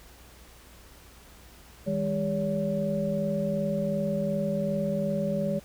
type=tone cluster; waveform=sine; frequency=160.9 / 203.6 / 402.8 / 568 Hz; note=E3 / G#3 / G4 / C#5; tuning=-42 / -34 / +47 / +42 cents; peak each=-32 / -29 / -38 / -29 dBFS; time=1.86-5.6 s; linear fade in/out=20 ms; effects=added 60 Hz sine -53 dBFS peak until 5.64 s + pink hiss -53 dBFS RMS until 5.64 s